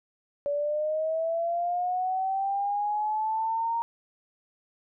sine linear sweep, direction up, 570 to 932.3 Hz, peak -25 dBFS, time 0.46-3.82 s, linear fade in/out 0 ms, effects none

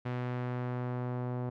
sawtooth tone with low-pass filter sweep, 124 Hz, B2, 7 cents sharp, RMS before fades -35 dBFS, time 0.05-1.5 s, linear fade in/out 10 ms, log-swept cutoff 2300 to 880 Hz, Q 0.91, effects none

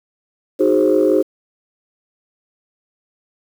sine chord, Ab dominant seventh, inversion second, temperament equal with one note detuned, 311.1 / 370 / 415.3 / 529 Hz, Eb4 / Gb4 / Ab4 / C5, 0 / 0 / 0 / +19 cents, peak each -16 dBFS, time 0.59-1.23 s, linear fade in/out 20 ms, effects tanh soft clip ceiling -4 dBFS + 7-bit

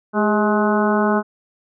harmonic tone with a mistuned harmonic, 211.6 Hz, G#3, 33 cents sharp, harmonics 1 / 2 / 3 / 4 / 5 / 6 / 7, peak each -18 / -21 / -23 / -24 / -25 / -26 / -26 dBFS, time 0.13-1.23 s, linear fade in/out 50 ms, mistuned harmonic 2, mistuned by -55 cents, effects none

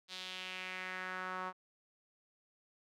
sawtooth tone with band-pass filter sweep, 185 Hz, F#3, in tune, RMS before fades -43 dBFS, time 0.08-1.53 s, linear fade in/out 50 ms, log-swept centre 4000 to 1100 Hz, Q 2.6, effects none

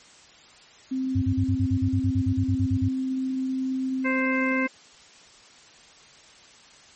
sine tone, 261.5 Hz, C4, 1 cent flat, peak -24 dBFS, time 0.91-4.67 s, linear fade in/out 10 ms
sine tone bursts, 98.5 Hz, G2, 9 cents sharp, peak -20 dBFS, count 16, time 1.15-2.886 s, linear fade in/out 10 ms, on 71 ms, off 40 ms
harmonic tone, 523.3 Hz, C5, in tune, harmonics 1 / 2 / 3 / 4 / 5, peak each -30 / -32 / -31 / -27 / -36 dBFS, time 4.04-4.68 s, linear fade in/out 20 ms
effects white hiss -51 dBFS RMS until 6.95 s + MP3 32 kbps

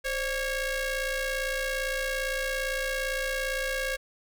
sawtooth ring-modulated tone, 554.4 Hz, C#5, in tune, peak -21 dBFS, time 0.04-3.97 s, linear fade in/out 20 ms, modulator 1080 Hz, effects none

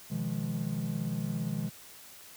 triangle chord, F half-diminished seventh, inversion second, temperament just, 125.72 / 157.15 / 174.61 / 209.5 Hz, Cb3 / Eb3 / F3 / Ab3, +31 / +18 / 0 / +15 cents, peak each -36 / -33 / -35 / -34 dBFS, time 0.1-1.7 s, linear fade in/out 20 ms, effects white hiss -51 dBFS RMS until 2.36 s

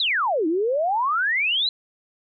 sine exponential two-way sweep, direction down then up, 4121 to 305.7 to 4121 Hz, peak -19 dBFS, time 0-1.69 s, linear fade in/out 2 ms, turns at 0.47 s, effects none

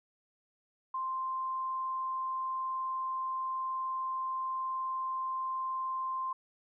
sine tone, 1046.5 Hz, C6, in tune, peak -32 dBFS, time 0.94-6.33 s, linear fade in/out 5 ms, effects none

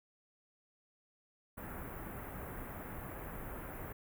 pink band-stop noise, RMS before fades -45 dBFS, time 1.57-3.93 s, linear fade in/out 10 ms, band 1900 to 13000 Hz, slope 24 dB/octave, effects none

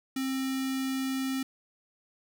square tone with notch filter, 265.1 Hz, C4, 23 cents sharp, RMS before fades -31 dBFS, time 0.16-1.43 s, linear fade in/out 5 ms, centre 640 Hz, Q 0.55, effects none

